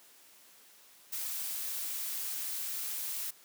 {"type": "noise", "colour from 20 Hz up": "blue", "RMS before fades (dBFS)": -37, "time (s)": [1.12, 3.31], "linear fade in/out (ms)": 10, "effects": ["white hiss -59 dBFS RMS until 3.44 s", "high-pass 200 Hz 12 dB/octave"]}